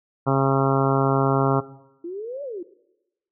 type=harmonic tone; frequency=135.8 Hz; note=C#3; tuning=35 cents flat; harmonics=1 / 2 / 3 / 4 / 5 / 6 / 7 / 8 / 9 / 10; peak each=-21 / -24 / -26 / -27 / -28 / -29 / -29 / -30 / -31 / -31 dBFS; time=0.26-1.61 s; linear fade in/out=20 ms
type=exponential two-way sweep; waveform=sine; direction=up then down; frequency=330 to 587 to 330 Hz; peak=-29 dBFS; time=2.04-2.63 s; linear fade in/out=5 ms; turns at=2.43 s
effects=noise-tail reverb RT60 0.9 s tail -17 dB re dry